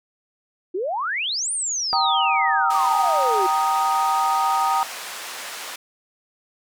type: exponential two-way sweep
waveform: sine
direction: up then down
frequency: 340 to 9397 to 356.4 Hz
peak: -22 dBFS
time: 0.74-3.47 s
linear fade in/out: 10 ms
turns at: 1.52 s
type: chord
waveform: sine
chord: Eb major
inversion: first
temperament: just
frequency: 777.8 / 933.4 / 1244.5 Hz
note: G5 / Bb5 / Eb6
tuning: -14 / +2 / 0 cents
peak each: -22 dBFS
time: 1.93-4.83 s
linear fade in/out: 0 ms
type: band-pass noise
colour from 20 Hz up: pink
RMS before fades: -34 dBFS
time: 2.7-5.76 s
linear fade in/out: 5 ms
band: 830 to 12000 Hz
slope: 12 dB/octave
effects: none